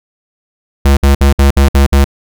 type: tone bursts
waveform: square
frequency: 69.3 Hz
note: C#2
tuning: in tune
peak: -5 dBFS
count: 7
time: 0.85-2.044 s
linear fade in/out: 5 ms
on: 120 ms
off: 59 ms
effects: none